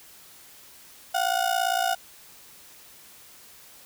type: ring-modulated tone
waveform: 35% pulse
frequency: 727 Hz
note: F#5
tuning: 31 cents flat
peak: -18 dBFS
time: 1.14-1.95 s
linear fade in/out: 10 ms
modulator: 28.8 Hz
effects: white hiss -50 dBFS RMS until 3.85 s